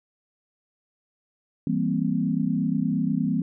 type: chord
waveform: sine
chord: C dominant seventh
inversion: first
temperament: equal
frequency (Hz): 164.81 / 196 / 233.1 / 261.6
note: E3 / G3 / Bb3 / C4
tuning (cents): 0 / 0 / 0 / 0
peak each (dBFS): -27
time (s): 1.67-3.42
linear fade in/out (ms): 2
effects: none